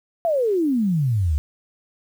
sine exponential sweep, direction down, 698.5 to 69 Hz, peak -17 dBFS, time 0.25-1.38 s, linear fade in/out 0 ms, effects 8-bit

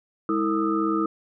sine tone cluster, 207.1 / 323.6 / 453.8 / 1224 / 1300 Hz, G#3 / E4 / A#4 / D#6 / E6, -5 / -32 / -47 / -29 / -24 cents, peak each -30 / -23 / -31 / -28 / -31 dBFS, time 0.29-1.06 s, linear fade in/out 2 ms, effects none

